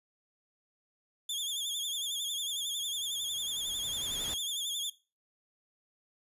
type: tone with vibrato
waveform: sawtooth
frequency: 3407 Hz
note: G#7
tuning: 44 cents sharp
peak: -30 dBFS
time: 1.29-4.9 s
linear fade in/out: 5 ms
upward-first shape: sine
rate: 11 Hz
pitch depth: 89 cents each way
type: noise with exponential growth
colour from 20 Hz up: pink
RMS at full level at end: -42 dBFS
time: 2.17-4.34 s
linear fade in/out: 2 ms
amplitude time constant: 470 ms
effects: noise-tail reverb RT60 0.3 s tail -18 dB re dry + resampled to 32000 Hz